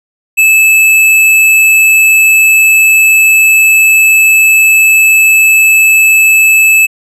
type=tone with hard clipping; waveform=sine; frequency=2613 Hz; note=E7; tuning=16 cents flat; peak=-4 dBFS; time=0.37-6.87 s; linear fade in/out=20 ms; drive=16 dB; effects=resampled to 32000 Hz